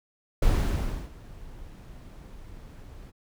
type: noise with ADSR envelope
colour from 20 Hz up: brown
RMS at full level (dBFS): -21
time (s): 0.42-3.12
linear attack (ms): 7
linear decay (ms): 660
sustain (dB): -23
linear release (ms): 31
effects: none